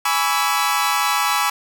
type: chord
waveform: sawtooth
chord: C# minor seventh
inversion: second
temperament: equal with one note detuned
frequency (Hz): 830.6 / 987.8 / 1137.9 / 1318.5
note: G#5 / B5 / C#6 / E6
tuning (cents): 0 / 0 / +45 / 0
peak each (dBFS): -19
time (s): 0.05-1.5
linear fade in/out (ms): 5
effects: none